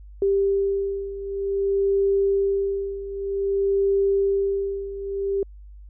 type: beating tone pair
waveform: sine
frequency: 394.3 / 394.83 Hz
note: G4 / G4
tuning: +10 / +12 cents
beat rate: 0.53 Hz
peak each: -25 / -21 dBFS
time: 0.22-5.43 s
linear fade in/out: 2 ms
effects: added 50 Hz sine -40 dBFS peak until 5.89 s